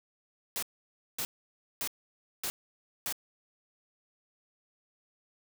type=noise bursts; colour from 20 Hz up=white; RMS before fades=-34 dBFS; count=5; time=0.56-3.125 s; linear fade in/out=0 ms; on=65 ms; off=560 ms; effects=none